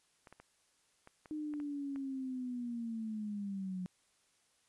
clicks, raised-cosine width 0.5 ms, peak -38 dBFS, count 8, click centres 0.272 / 0.326 / 0.4 / 1.074 / 1.258 / 1.538 / 1.601 / 1.96 s
sine linear sweep, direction down, 307.8 to 180.3 Hz, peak -37 dBFS, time 1.31-3.86 s, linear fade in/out 0 ms
effects white hiss -73 dBFS RMS until 4.68 s + resampled to 24000 Hz

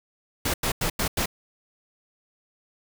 pink noise bursts, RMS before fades -25 dBFS, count 5, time 0.45-1.259 s, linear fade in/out 5 ms, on 89 ms, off 91 ms, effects none

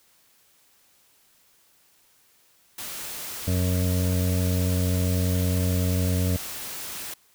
white noise, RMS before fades -35 dBFS, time 2.78-7.14 s, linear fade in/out 5 ms
harmonic tone, 90.7 Hz, F#2, 34 cents flat, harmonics 1 / 2 / 3 / 5 / 6 / 7, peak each -22 / -28 / -32 / -36 / -38 / -39 dBFS, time 3.47-6.37 s, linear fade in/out 10 ms
effects white hiss -61 dBFS RMS until 7.34 s

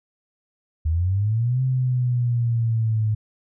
sine linear two-way sweep, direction up then down, 76 to 130.81 to 107.1 Hz, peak -18 dBFS, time 0.85-3.15 s, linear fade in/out 10 ms, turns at 1.62 s, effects none

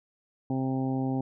harmonic tone, 131.9 Hz, C3, 14 cents sharp, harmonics 1 / 2 / 3 / 4 / 5 / 6 / 7, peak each -31 / -28 / -39 / -41 / -44 / -38 / -50 dBFS, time 0.5-1.21 s, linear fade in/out 2 ms, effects none

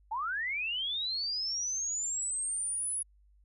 sine linear sweep, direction up, 829 to 10440 Hz, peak -31 dBFS, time 0.11-3.03 s, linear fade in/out 10 ms, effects added 50 Hz sine -60 dBFS peak until 3.44 s

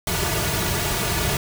pink noise with comb filter, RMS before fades -23 dBFS, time 0.07-1.37 s, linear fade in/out 2 ms, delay 3.8 ms, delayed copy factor -0.8, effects none

